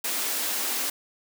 white high-pass noise, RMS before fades -28 dBFS, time 0.04-0.9 s, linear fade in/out 5 ms, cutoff 220 Hz, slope 96 dB/octave, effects none

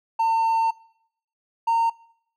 triangle tone pair in turn, 904 / 917.7 Hz, A5 / A#5, +47 / -27 cents, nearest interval unison, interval 26 cents, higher second, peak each -15 dBFS, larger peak neither, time 0.19-0.71 / 1.67-1.9 s, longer first, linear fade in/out 10 ms, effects noise-tail reverb RT60 0.7 s tail -24 dB re dry + tanh soft clip ceiling -12 dBFS

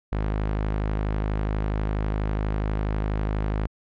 sawtooth tone, 52.2 Hz, G#1, 10 cents sharp, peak -19 dBFS, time 0.12-3.67 s, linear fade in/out 5 ms, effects low-pass 2000 Hz 12 dB/octave + MP3 48 kbps

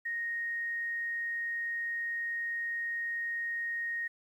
sine tone, 1864.7 Hz, A#6, in tune, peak -32 dBFS, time 0.05-4.08 s, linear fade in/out 10 ms, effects 11-bit

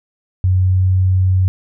sine tone with pitch glide, 92.5 to 93.2 Hz, F#2 to F#2, 0 to +13 cents, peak -10 dBFS, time 0.44-1.48 s, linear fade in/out 0 ms, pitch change +13 cents, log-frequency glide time 0.55-0.87 s, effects none

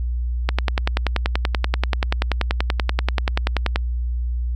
click train, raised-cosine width 0.3 ms, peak -3 dBFS, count 35, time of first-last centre 0.49-3.759 s, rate 10.4 Hz, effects added 60 Hz sine -20 dBFS peak until 4.55 s

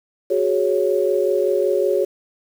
sine chord, F# suspended second, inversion none, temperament equal, 370 / 415.3 / 554.4 Hz, F#4 / G#4 / C#5, 0 / 0 / 0 cents, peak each -20 dBFS, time 0.3-2.05 s, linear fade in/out 10 ms, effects 7-bit

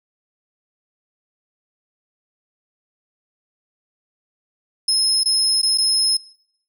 35% pulse tone with dropouts, 5170 Hz, E8, 34 cents flat, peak -12 dBFS, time 4.88-6.17 s, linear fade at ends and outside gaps 5 ms, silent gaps 5.235-5.257 / 5.617-5.629 / 5.776-5.782 s, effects noise-tail reverb RT60 0.7 s tail -24 dB re dry

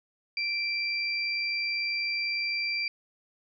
sine tone pair together, 2349 / 4739 Hz, D7 / D8, 0 / +15 cents, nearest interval octave, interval 1215 cents, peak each -29 / -32 dBFS, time 0.37-2.88 s, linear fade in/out 2 ms, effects none

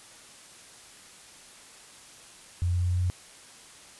sine tone with pitch steps, 88.1 / 88.82 / 89.54 / 90.26 Hz, F2 / F2 / F2 / F#2, +16 / +30 / +44 / -42 cents, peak -23 dBFS, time 2.62-3.1 s, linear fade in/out 0 ms, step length 120 ms, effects white hiss -50 dBFS RMS until 3.99 s + resampled to 24000 Hz

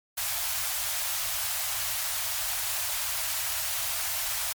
white band-stop noise, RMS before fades -30 dBFS, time 0.17-4.53 s, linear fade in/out 10 ms, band 120 to 590 Hz, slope 96 dB/octave, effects MP3 96 kbps

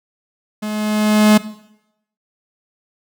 45% pulse tone with level ramp, 212.6 Hz, G#3, 41 cents sharp, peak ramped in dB -22 to -6 dBFS, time 0.62-1.38 s, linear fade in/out 10 ms, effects noise-tail reverb RT60 0.8 s tail -17 dB re dry

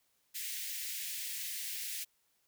white high-pass noise, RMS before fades -40 dBFS, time 0.34-2.05 s, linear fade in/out 20 ms, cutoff 1800 Hz, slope 48 dB/octave, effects white hiss -75 dBFS RMS until 2.47 s

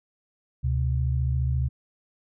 sine tone pair together, 72.5 / 126.96 Hz, D2 / B2, -22 / +48 cents, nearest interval minor seventh, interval 970 cents, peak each -24 / -25 dBFS, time 0.63-1.69 s, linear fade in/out 20 ms, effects none

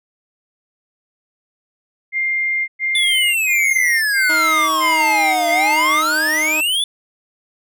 sine tone bursts, 2107 Hz, C7, 12 cents sharp, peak -16 dBFS, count 6, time 2.12-6.03 s, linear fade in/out 50 ms, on 560 ms, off 110 ms
square exponential two-way sweep, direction down then up, 3525 to 673 to 3525 Hz, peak -16 dBFS, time 2.95-6.84 s, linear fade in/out 2 ms, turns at 5.5 s
15% pulse tone with pitch glide, 316.5 to 310 Hz, D#4 to D#4, +30 to -6 cents, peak -17 dBFS, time 4.29-6.61 s, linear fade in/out 10 ms, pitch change -36 cents, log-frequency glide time 5.15-5.45 s
effects none

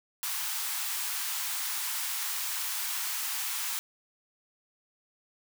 white high-pass noise, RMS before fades -33 dBFS, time 0.23-3.79 s, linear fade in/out 0 ms, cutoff 810 Hz, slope 48 dB/octave, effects none

